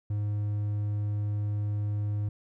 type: tone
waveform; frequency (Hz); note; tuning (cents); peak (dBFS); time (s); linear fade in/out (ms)
triangle; 103.83; G#2; 0; -25; 0.1-2.29; 5
effects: none